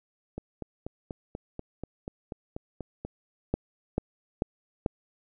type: two click trains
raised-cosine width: 2 ms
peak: -12 / -22 dBFS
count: 4 / 12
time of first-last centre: 3.54-4.862 / 0.38-3.05 s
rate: 2.27 / 4.12 Hz
effects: none